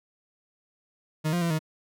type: tone with pitch steps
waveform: 40% pulse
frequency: 155.4 / 174.8 / 169.1 / 156.6 Hz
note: D#3 / F3 / E3 / D#3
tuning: -2 / +2 / +44 / +11 cents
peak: -23 dBFS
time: 1.24-1.592 s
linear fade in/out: 20 ms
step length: 88 ms
effects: none